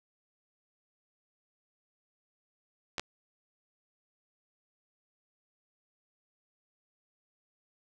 clicks, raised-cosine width 0.2 ms, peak -16 dBFS, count 2, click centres 2.982 / 2.996 s, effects none

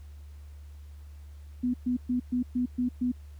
sine tone bursts, 247.6 Hz, B3, 5 cents sharp, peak -24 dBFS, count 7, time 1.63-3.12 s, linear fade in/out 10 ms, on 110 ms, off 120 ms, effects added 73 Hz sine -43 dBFS peak until 3.39 s + pink hiss -64 dBFS RMS until 3.39 s

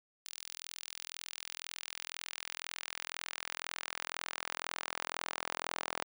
sawtooth tone with high-pass filter sweep, 42 Hz, E1, 33 cents sharp, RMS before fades -43 dBFS, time 0.25-6.04 s, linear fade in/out 10 ms, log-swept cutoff 4400 to 810 Hz, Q 0.9, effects none

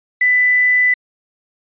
sine tone with quantisation, 1993 Hz, B6, 15 cents sharp, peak -10 dBFS, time 0.21-0.94 s, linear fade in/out 5 ms, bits 6, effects resampled to 8000 Hz

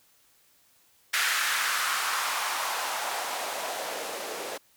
blue noise with band-pass filter sweep, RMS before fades -30 dBFS, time 1.13-4.58 s, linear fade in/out 10 ms, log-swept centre 1700 to 450 Hz, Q 2.2, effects white hiss -63 dBFS RMS until 4.76 s

